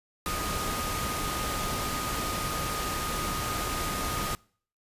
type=tone in noise; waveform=sine; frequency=1238 Hz; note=D#6; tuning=9 cents flat; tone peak=-34 dBFS; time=0.26-4.35 s; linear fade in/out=0 ms; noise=pink; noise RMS=-32 dBFS; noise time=0.26-4.35 s; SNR=-5 dB; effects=noise-tail reverb RT60 0.5 s tail -25 dB re dry + resampled to 32000 Hz